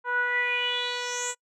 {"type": "tone with low-pass filter sweep", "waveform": "10% pulse", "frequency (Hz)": 489.8, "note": "B4", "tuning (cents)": -14, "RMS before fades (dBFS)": -28, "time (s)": [0.04, 1.35], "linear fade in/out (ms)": 50, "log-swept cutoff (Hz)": [1200, 8000], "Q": 6.4, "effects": ["noise-tail reverb RT60 0.1 s tail -25 dB re dry"]}